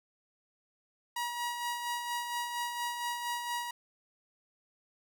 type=tone with tremolo; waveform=sawtooth; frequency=958 Hz; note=A#5; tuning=47 cents sharp; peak=-28 dBFS; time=1.16-3.71 s; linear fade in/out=5 ms; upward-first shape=sine; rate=4.3 Hz; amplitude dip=45%; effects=none